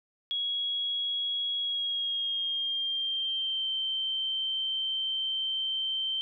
sine tone with pitch glide, 3322 to 3117 Hz, G#7 to G7, 0 to -11 cents, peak -28 dBFS, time 0.31-6.21 s, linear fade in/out 0 ms, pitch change -111 cents, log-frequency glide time 1.59-3.68 s, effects none

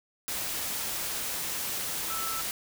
sine tone in noise, 1318.5 Hz, E6, in tune, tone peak -35 dBFS, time 2.1-2.41 s, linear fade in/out 0 ms, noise white, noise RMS -33 dBFS, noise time 0.28-2.51 s, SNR -5 dB, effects none

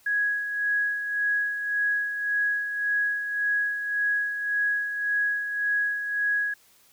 sine tone with tremolo, 1664 Hz, G#6, 3 cents sharp, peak -21 dBFS, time 0.06-6.54 s, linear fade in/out 5 ms, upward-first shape sine, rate 1.8 Hz, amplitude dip 55%, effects white hiss -59 dBFS RMS until 6.92 s

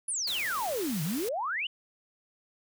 sine exponential two-way sweep, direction down then up, 10548 to 144.3 to 3101 Hz, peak -29 dBFS, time 0.08-1.67 s, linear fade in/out 5 ms, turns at 1.03 s
white noise, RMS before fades -39 dBFS, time 0.27-1.29 s, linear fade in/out 5 ms
effects none

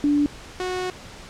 sine / sawtooth tone pair in turn, 291 / 366.6 Hz, D4 / F#4, -16 / -16 cents, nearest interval major third, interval 400 cents, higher second, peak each -16 / -21 dBFS, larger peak first, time 0.04-0.26 / 0.6-0.9 s, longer second, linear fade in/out 0 ms, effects pink hiss -41 dBFS RMS until 1.29 s + low-pass 7000 Hz 12 dB/octave

